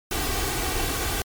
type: noise with comb filter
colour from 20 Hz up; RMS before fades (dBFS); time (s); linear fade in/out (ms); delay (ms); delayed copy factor
pink; -26; 0.11-1.22; 2; 2.6; +0.65
effects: MP3 96 kbps